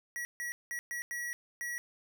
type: tone bursts at uneven times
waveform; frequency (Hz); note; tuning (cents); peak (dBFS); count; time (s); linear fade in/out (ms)
square; 1924; B6; -46; -36; 6; 0.16-0.25 / 0.4-0.52 / 0.71-0.79 / 0.91-1.02 / 1.11-1.33 / 1.61-1.78; 0
effects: none